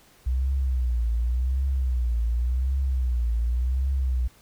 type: tone with vibrato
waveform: sine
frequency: 62 Hz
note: B1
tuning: 7 cents sharp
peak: -21 dBFS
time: 0.26-4.28 s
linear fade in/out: 10 ms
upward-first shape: triangle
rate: 0.89 Hz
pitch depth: 160 cents each way
effects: pink hiss -56 dBFS RMS until 4.41 s